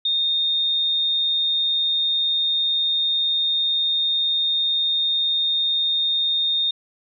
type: tone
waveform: sine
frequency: 3669 Hz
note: A#7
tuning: 28 cents flat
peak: -18 dBFS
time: 0.05-6.71 s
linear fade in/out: 5 ms
effects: none